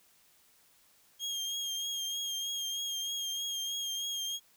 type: tone with vibrato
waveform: 30% pulse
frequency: 3236 Hz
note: G#7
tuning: 46 cents flat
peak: -31 dBFS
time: 1.19-4.4 s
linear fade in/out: 50 ms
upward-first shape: triangle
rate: 3.2 Hz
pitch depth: 34 cents each way
effects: white hiss -65 dBFS RMS until 4.56 s